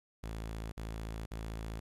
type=tone bursts; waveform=sawtooth; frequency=55 Hz; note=A1; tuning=in tune; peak=-35 dBFS; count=3; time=0.23-1.8 s; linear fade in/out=10 ms; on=490 ms; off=50 ms; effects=resampled to 32000 Hz + 12-bit